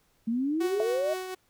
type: exponential sweep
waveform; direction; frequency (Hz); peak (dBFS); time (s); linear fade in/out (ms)
sine; up; 220 to 643; -25; 0.27-1.14; 10
type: tone with tremolo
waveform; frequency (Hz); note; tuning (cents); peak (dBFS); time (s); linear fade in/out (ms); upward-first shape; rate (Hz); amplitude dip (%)
sawtooth; 372.2; F#4; +10; -27; 0.6-1.35; 10; triangle; 4.1; 50
type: tone with exponential decay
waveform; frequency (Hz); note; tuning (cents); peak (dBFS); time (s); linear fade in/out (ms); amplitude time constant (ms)
sine; 659.3; E5; 0; -23; 0.8-0.89; 1; 19
effects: pink hiss -68 dBFS RMS until 1.49 s